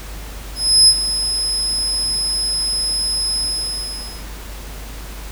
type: tone with ADSR envelope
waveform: 35% pulse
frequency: 5100 Hz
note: D#8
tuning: 42 cents sharp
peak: -3 dBFS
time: 0.55-4.26 s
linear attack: 330 ms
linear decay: 57 ms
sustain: -12 dB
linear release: 890 ms
effects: added 50 Hz sine -30 dBFS peak until 5.31 s + pink hiss -36 dBFS RMS until 5.31 s